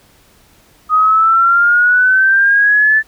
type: exponential sweep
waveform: sine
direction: up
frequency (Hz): 1244.5 to 1760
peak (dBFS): -7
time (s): 0.89-3.03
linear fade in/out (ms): 50
effects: pink hiss -49 dBFS RMS until 3.07 s